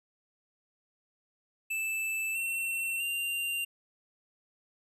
square tone with pitch steps, 2637 / 2708 / 2781 Hz, E7 / E7 / F7, 0 / +46 / -8 cents, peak -31 dBFS, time 1.7-3.65 s, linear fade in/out 10 ms, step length 650 ms, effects none

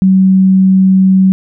sine tone, 189.5 Hz, F#3, 42 cents sharp, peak -4 dBFS, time 0.02-1.32 s, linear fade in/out 0 ms, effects none

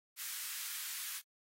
white high-pass noise, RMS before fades -42 dBFS, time 0.16-1.22 s, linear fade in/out 50 ms, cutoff 1300 Hz, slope 24 dB/octave, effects AAC 48 kbps

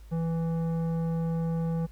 sine tone with tanh clipping, 165.1 Hz, E3, 3 cents sharp, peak -28 dBFS, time 0.11-1.87 s, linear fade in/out 20 ms, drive 12 dB, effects added 53 Hz sine -45 dBFS peak until 1.91 s + pink hiss -62 dBFS RMS until 1.91 s

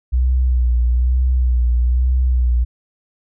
sine tone with vibrato, 61.74 Hz, B1, in tune, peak -12 dBFS, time 0.12-2.65 s, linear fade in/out 20 ms, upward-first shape sine, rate 1.1 Hz, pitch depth 51 cents each way, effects none

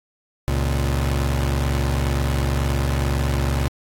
30% pulse tone pair together, 69.27 / 116.5 Hz, C#2 / A#2, -1 / -1 cents, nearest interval major sixth, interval 900 cents, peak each -17 / -23 dBFS, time 0.48-3.68 s, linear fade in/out 0 ms, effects AAC 48 kbps

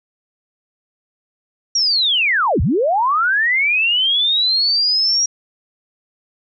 sine linear two-way sweep, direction down then up, 5720 to 55 to 5720 Hz, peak -13 dBFS, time 1.75-5.26 s, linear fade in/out 5 ms, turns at 2.61 s, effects none

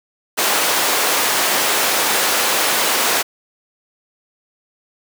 pink high-pass noise, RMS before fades -17 dBFS, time 0.37-3.23 s, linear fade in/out 20 ms, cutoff 530 Hz, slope 12 dB/octave, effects none

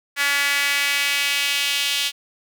sawtooth tone with high-pass filter sweep, 283.7 Hz, C#4, 40 cents sharp, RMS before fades -21 dBFS, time 0.16-2.12 s, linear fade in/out 50 ms, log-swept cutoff 1800 to 3100 Hz, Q 2.4, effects none

